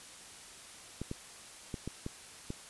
clicks, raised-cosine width 3 ms, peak -24 dBFS, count 6, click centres 1.016 / 1.114 / 1.742 / 1.876 / 2.064 / 2.504 s, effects white hiss -51 dBFS RMS until 2.69 s + resampled to 24000 Hz

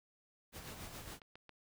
pink noise with tremolo, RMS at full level -47 dBFS, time 0.52-1.2 s, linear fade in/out 50 ms, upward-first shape sine, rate 7.2 Hz, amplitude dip 45%
click train, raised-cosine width 0.3 ms, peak -37 dBFS, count 4, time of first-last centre 1.08-1.493 s, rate 7.26 Hz
effects none

